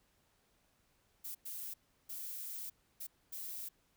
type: noise bursts at uneven times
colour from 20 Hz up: violet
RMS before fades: -44 dBFS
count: 5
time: 1.24-1.35 / 1.45-1.74 / 2.09-2.7 / 3-3.07 / 3.32-3.69 s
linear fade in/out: 10 ms
effects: pink hiss -74 dBFS RMS until 3.96 s